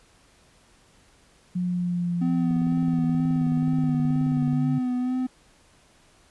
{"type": "linear sweep", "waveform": "sine", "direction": "down", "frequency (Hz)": [180, 145.6], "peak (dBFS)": -23, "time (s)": [1.55, 4.79], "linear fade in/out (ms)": 10}
{"type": "tone with vibrato", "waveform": "triangle", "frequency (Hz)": 252.3, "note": "B3", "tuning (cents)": 37, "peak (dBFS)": -21, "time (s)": [2.21, 5.27], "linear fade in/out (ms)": 10, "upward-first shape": "sine", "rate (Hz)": 2.1, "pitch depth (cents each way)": 26}
{"type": "click train", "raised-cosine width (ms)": 3, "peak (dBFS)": -28, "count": 39, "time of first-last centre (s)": [2.51, 4.531], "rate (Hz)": 18.8}
{"effects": ["pink hiss -58 dBFS RMS until 6.3 s", "resampled to 24000 Hz"]}